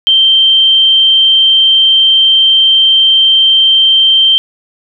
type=tone; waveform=sine; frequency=3136 Hz; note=G7; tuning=in tune; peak=-4 dBFS; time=0.07-4.38 s; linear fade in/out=0 ms; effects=none

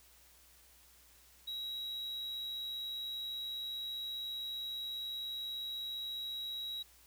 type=tone; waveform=triangle; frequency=3855 Hz; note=B7; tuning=43 cents flat; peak=-37 dBFS; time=1.47-6.83 s; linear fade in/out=10 ms; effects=added 60 Hz sine -68 dBFS peak until 7.06 s + white hiss -63 dBFS RMS until 7.06 s

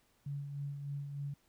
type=tone with tremolo; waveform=sine; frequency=142 Hz; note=C#3; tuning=42 cents sharp; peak=-36 dBFS; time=0.26-1.34 s; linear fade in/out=5 ms; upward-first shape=sine; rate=3.3 Hz; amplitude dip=45%; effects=pink hiss -72 dBFS RMS until 1.48 s

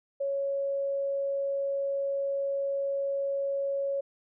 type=tone; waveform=sine; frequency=554.4 Hz; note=C#5; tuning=in tune; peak=-27 dBFS; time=0.2-4.01 s; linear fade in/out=10 ms; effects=none

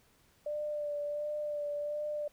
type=tone with vibrato; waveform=sine; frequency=591 Hz; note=D5; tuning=11 cents sharp; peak=-33 dBFS; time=0.46-2.28 s; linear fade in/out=5 ms; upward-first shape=sine; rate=1.4 Hz; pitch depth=22 cents each way; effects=pink hiss -67 dBFS RMS until 2.32 s

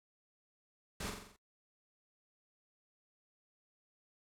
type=noise with echo; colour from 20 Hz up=pink; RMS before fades=-41 dBFS; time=1-1.1 s; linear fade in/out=5 ms; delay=44 ms; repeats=6; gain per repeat=-4 dB; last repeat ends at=1.364 s; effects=noise-tail reverb RT60 0.1 s tail -21 dB re dry + low-pass 11000 Hz 12 dB/octave

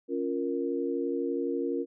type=chord; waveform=sine; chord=Bb minor; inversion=first; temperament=equal; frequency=277.2 / 349.2 / 466.2 Hz; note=Db4 / F4 / Bb4; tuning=0 / 0 / 0 cents; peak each=-32 dBFS; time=0.08-1.86 s; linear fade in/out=50 ms; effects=none

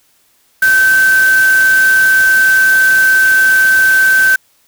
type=tone in noise; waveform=sine; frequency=1544 Hz; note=G6; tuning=27 cents flat; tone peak=-6 dBFS; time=0.62-4.36 s; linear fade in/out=5 ms; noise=white; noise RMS=-22 dBFS; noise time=0.62-4.36 s; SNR=+13 dB; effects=white hiss -54 dBFS RMS until 4.67 s

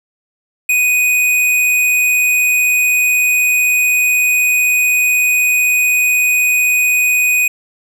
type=tone; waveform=square; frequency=2489 Hz; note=D#7; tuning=in tune; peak=-11 dBFS; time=0.69-7.48 s; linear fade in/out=5 ms; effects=none

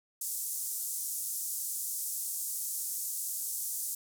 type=band-pass noise; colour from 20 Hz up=white; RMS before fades=-36 dBFS; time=0.21-3.95 s; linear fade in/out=5 ms; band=6700 to 14000 Hz; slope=24 dB/octave; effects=none

